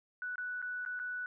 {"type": "tone with dropouts", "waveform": "sine", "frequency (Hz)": 1481, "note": "F#6", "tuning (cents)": 1, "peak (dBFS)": -36, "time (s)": [0.22, 1.26], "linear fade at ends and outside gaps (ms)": 1, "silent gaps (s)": [[0.357, 0.381], [0.617, 0.625], [0.851, 0.861], [0.992, 0.998]], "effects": []}